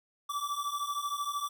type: beating tone pair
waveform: square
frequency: 1151 / 1164 Hz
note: D6 / D6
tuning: -35 / -16 cents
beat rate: 13 Hz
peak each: -37 / -35 dBFS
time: 0.29-1.49 s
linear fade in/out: 10 ms
effects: none